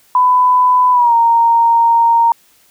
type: tone with pitch glide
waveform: sine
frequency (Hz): 1000 to 927.7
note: B5 to A#5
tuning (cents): +21 to -9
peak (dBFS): -7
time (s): 0.15-2.32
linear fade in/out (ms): 2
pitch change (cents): -130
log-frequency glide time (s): 0.92-1.14
effects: white hiss -51 dBFS RMS until 2.7 s